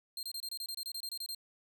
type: tone bursts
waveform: sawtooth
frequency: 4186 Hz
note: C8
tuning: in tune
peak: -35 dBFS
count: 14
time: 0.17-1.348 s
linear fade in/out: 2 ms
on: 60 ms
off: 26 ms
effects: none